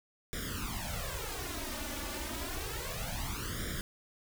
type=noise with flanger; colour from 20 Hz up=pink; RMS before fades=-38 dBFS; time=0.33-3.81 s; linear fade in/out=0 ms; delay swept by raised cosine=0.56 to 3.46 ms; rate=0.3 Hz; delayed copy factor=+0.95; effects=none